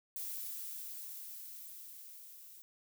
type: noise with level ramp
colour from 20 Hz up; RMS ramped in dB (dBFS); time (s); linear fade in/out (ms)
violet; -41 to -55; 0.16-2.62; 0
effects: none